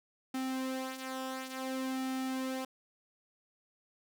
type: tone with flanger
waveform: sawtooth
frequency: 261.6 Hz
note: C4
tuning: in tune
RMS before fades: -37 dBFS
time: 0.34-2.65 s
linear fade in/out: 5 ms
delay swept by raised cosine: 1.8 to 4.3 ms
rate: 0.56 Hz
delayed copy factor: -0.6
effects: none